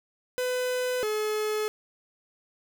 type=tone pair in turn; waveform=45% pulse; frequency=502 / 427.4 Hz; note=B4 / G#4; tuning=+28 / +50 cents; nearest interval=minor third; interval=278 cents; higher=first; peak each=-26 dBFS; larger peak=neither; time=0.38-1.03 / 1.03-1.68 s; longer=neither; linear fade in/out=0 ms; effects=none